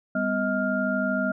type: tone cluster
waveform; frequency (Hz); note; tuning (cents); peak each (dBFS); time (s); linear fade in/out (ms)
sine; 198.4 / 251.2 / 633 / 1403; G3 / B3 / D#5 / F6; +21 / +30 / +30 / +8; -28; 0.15-1.32; 5
effects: none